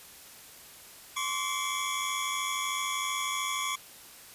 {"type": "tone cluster", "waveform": "25% pulse", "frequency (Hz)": [1051, 1144, 3369], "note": ["C6", "D6", "G#7"], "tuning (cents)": [7, -46, 24], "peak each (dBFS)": [-31, -30, -31], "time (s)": [1.16, 3.76], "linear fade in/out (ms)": 10, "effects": ["white hiss -50 dBFS RMS until 4.34 s", "resampled to 32000 Hz"]}